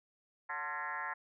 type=tone with frequency modulation; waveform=sine; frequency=1367 Hz; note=F6; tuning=37 cents flat; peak=-36 dBFS; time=0.49-1.14 s; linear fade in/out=10 ms; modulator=159 Hz; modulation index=3.6; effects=none